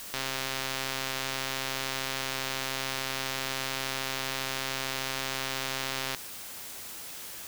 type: click train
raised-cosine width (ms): 0.2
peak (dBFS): -14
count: 800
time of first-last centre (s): 0.14-6.148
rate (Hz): 133
effects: white hiss -42 dBFS RMS until 7.47 s

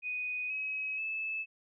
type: tone with pitch steps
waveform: sine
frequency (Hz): 2489 / 2550 / 2613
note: D#7 / D#7 / E7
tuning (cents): 0 / +42 / -16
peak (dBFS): -33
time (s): 0.02-1.46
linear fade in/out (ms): 50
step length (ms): 480
effects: none

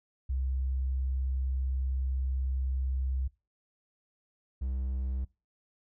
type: tone pair in turn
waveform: sine / triangle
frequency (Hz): 65.41 / 64.85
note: C2 / C2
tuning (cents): 0 / -15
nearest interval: unison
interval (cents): 15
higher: first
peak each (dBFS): -28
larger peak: neither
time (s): 0.29-3.28 / 4.61-5.25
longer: first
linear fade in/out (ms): 10
effects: noise-tail reverb RT60 0.3 s tail -23 dB re dry

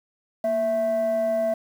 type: tone pair together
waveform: sine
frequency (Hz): 233.1 / 659.3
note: A#3 / E5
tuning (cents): 0 / 0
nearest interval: octave + tritone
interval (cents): 1800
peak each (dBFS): -29 / -19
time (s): 0.44-1.54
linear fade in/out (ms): 5
effects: tanh soft clip ceiling -18 dBFS + 8-bit

